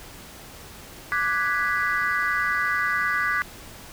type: chord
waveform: sine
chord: G# half-diminished seventh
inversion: second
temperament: equal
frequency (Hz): 1174.7 / 1480 / 1661.2 / 1975.5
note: D6 / F#6 / G#6 / B6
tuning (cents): 0 / 0 / 0 / 0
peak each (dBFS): -26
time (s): 1.12-3.42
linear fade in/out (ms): 0
effects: tanh soft clip ceiling -14 dBFS + pink hiss -43 dBFS RMS until 3.92 s